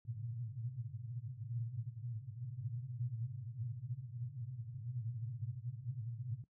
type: band-pass noise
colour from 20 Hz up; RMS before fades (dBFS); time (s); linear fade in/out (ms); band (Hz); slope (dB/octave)
pink; -44; 0.05-6.44; 2; 110 to 130; 96
effects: noise-tail reverb RT60 0.1 s tail -17 dB re dry